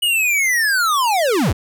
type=linear sweep; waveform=square; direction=down; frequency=2940 to 49 Hz; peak=-15 dBFS; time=0.02-1.53 s; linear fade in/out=10 ms; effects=none